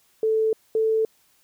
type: tone pair in turn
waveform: sine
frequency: 440 / 441.8 Hz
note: A4 / A4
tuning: 0 / +7 cents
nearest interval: unison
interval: 7 cents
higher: second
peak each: -18 dBFS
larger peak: neither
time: 0.23-0.53 / 0.75-1.05 s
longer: neither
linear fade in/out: 2 ms
effects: white hiss -62 dBFS RMS until 1.43 s